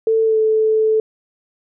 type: tone with pitch glide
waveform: sine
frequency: 445.6 to 437.2 Hz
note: A4 to A4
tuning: +22 to -11 cents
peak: -12 dBFS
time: 0.07-1 s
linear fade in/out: 2 ms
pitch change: -33 cents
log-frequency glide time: 0.24-0.38 s
effects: none